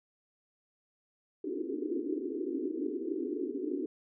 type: band-pass noise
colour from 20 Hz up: pink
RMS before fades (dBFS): -35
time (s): 1.44-3.86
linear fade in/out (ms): 5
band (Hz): 260 to 430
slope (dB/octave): 96
effects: none